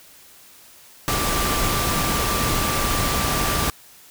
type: tone in noise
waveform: sine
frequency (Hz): 1174.7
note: D6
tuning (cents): 0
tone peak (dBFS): -27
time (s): 1.08-3.7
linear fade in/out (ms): 0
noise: pink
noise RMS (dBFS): -22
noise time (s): 1.08-3.7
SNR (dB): -8
effects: white hiss -48 dBFS RMS until 4.1 s